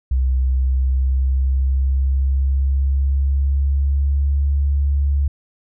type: tone with pitch glide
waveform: sine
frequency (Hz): 64.6 to 70.45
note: C2 to C#2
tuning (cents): -21 to +29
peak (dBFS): -14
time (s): 0.11-5.28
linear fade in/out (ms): 5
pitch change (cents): +150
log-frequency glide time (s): 0.38-4.46
effects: none